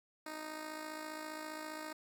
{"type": "tone with amplitude modulation", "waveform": "10% pulse", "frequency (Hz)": 310, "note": "D#4", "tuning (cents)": -6, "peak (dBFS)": -32, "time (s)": [0.26, 1.93], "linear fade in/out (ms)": 5, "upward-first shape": "sine", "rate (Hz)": 55, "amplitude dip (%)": 55, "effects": []}